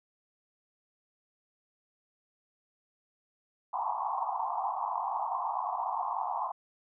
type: band-pass noise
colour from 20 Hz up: white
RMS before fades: -33 dBFS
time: 3.73-6.52 s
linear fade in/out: 10 ms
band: 710 to 1100 Hz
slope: 96 dB/octave
effects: none